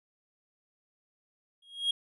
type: tone with exponential growth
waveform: triangle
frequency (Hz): 3274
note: G#7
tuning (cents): -25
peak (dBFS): -21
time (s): 1.62-1.91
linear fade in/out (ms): 5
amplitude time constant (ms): 63
effects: resampled to 32000 Hz